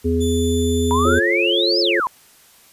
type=harmonic tone; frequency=83.3 Hz; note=E2; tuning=19 cents sharp; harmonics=1 / 3 / 5; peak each=-20 / -20 / -20 dBFS; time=0.04-1.2 s; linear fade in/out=20 ms
type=tone with pitch glide; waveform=20% pulse; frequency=3489 to 3519 Hz; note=A7 to A7; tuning=-15 to 0 cents; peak=-23 dBFS; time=0.2-1.2 s; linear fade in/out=20 ms; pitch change=+15 cents; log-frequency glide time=0.31-1.03 s
type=exponential two-way sweep; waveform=sine; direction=up then down; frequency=939 to 5300 to 939 Hz; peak=-17 dBFS; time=0.91-2.07 s; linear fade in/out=0 ms; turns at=1.8 s
type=chord; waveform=sine; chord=F augmented; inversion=none; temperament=just; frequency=349.2 / 436.5 / 545.7 Hz; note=F4 / A4 / C#5; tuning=0 / -14 / -27 cents; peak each=-20 / -23 / -23 dBFS; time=1.05-2 s; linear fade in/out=2 ms
effects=white hiss -50 dBFS RMS until 2.72 s + resampled to 32000 Hz